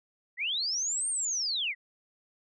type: linear two-way sweep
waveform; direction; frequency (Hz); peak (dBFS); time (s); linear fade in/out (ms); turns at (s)
sine; up then down; 1864 to 8870 to 1864; -28; 0.37-1.75; 50; 1.09
effects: none